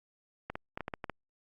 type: clicks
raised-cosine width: 0.5 ms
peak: -21 dBFS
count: 8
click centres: 0.5 / 0.555 / 0.775 / 0.807 / 0.881 / 0.938 / 1.042 / 1.097 s
effects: Opus 48 kbps